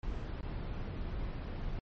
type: noise with dropouts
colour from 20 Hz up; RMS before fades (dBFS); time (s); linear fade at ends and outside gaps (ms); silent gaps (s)
brown; -38; 0.03-1.79; 1; 0.409-0.429
effects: low-pass 4000 Hz 12 dB/octave + MP3 32 kbps